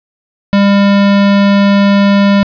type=tone; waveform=square; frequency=200 Hz; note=G3; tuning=35 cents sharp; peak=-6 dBFS; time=0.53-2.43 s; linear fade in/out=0 ms; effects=resampled to 11025 Hz + 7-bit